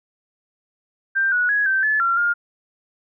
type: tone with pitch steps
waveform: sine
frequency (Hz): 1575 / 1465 / 1668 / 1555 / 1727 / 1371 / 1413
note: G6 / F#6 / G#6 / G6 / A6 / F6 / F6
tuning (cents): +8 / -18 / +7 / -14 / -33 / -32 / +20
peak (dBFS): -16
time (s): 1.15-2.34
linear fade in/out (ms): 20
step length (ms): 170
effects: none